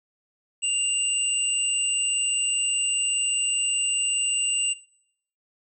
sine tone pair together, 2794 / 7981 Hz, F7 / B8, 0 / +17 cents, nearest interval octave + tritone, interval 1817 cents, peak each -25 dBFS, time 0.62-4.74 s, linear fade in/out 20 ms, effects noise-tail reverb RT60 0.7 s tail -20 dB re dry

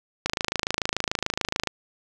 click train, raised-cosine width 0.2 ms, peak -6 dBFS, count 39, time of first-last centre 0.26-1.673 s, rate 26.9 Hz, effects none

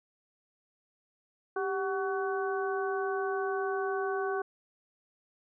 harmonic tone with a mistuned harmonic, 375.6 Hz, F#4, 26 cents sharp, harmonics 1 / 2 / 3 / 4, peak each -31 / -36 / -38 / -38 dBFS, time 1.56-4.42 s, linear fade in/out 5 ms, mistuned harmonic 1, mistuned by +75 cents, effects none

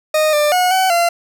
40% pulse tone with pitch steps, 618 / 595 / 727 / 754 / 687 Hz, D#5 / D5 / F#5 / F#5 / F5, -12 / +22 / -31 / +32 / -29 cents, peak -11 dBFS, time 0.14-1.09 s, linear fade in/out 5 ms, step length 190 ms, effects none

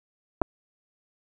clicks, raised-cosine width 1 ms, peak -10 dBFS, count 2, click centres 0.416 / 0.419 s, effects none

